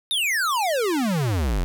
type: exponential sweep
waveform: square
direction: down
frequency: 3787 to 40 Hz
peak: -21 dBFS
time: 0.11-1.64 s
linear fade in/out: 0 ms
effects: none